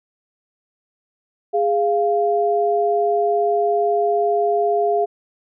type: tone pair together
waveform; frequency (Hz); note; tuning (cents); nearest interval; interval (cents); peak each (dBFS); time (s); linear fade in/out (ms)
sine; 412.7 / 695; G#4 / F5; -11 / -9; major sixth; 902; -18; 1.53-5.06; 20
effects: none